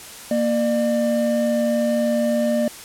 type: tone pair together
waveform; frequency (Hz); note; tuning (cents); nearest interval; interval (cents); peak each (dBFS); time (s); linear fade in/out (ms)
triangle; 233.1 / 599.7; A#3 / D5; 0 / +36; octave + major third; 1636; -18; 0.31-2.68; 2
effects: white hiss -38 dBFS RMS until 2.84 s + low-pass 12000 Hz 12 dB/octave